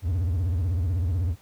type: tone with vibrato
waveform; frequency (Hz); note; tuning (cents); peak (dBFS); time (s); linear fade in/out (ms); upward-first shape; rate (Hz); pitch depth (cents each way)
triangle; 87.31; F2; 0; -20; 0.02-1.36; 50; sine; 16; 210
effects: pink hiss -57 dBFS RMS until 1.41 s